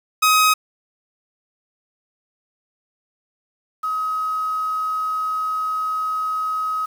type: tone pair in turn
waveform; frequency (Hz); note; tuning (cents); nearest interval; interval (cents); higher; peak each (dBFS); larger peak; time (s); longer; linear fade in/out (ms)
sawtooth / sine; 1263 / 1269.1; D#6 / D#6; +26 / +34; unison; 8; second; -9 / -20; first; 0.22-0.54 / 3.83-6.86; second; 10
effects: 7-bit